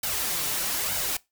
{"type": "noise with flanger", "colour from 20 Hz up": "white", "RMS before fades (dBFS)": -28, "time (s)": [0.03, 1.17], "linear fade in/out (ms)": 5, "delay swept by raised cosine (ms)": [1.3, 6.8], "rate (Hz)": 1.1, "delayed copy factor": 0.7, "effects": ["noise-tail reverb RT60 0.2 s tail -21 dB re dry"]}